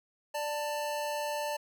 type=tone pair together; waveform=square; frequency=590.2 / 890 Hz; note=D5 / A5; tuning=+8 / +20 cents; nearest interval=perfect fifth; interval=712 cents; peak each=-35 / -36 dBFS; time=0.34-1.57 s; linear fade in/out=10 ms; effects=none